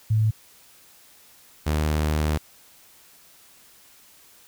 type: tone pair in turn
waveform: sine / sawtooth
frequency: 109.1 / 76.48 Hz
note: A2 / D#2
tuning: -14 / -29 cents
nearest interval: tritone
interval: 615 cents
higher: first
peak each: -17 dBFS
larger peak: neither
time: 0.1-0.31 / 1.66-2.38 s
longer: second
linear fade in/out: 10 ms
effects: white hiss -53 dBFS RMS until 4.47 s